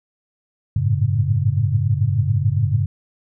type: tone cluster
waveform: sine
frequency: 95.2 / 106.3 / 113.3 / 140.4 Hz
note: F#2 / G#2 / A#2 / C#3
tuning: +50 / +41 / -49 / +22 cents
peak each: -21 dBFS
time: 0.76-2.86 s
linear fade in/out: 5 ms
effects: none